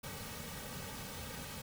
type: noise with comb filter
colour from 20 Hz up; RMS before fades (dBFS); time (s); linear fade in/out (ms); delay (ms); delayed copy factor
pink; -45; 0.03-1.62; 10; 2.9; -0.7
effects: none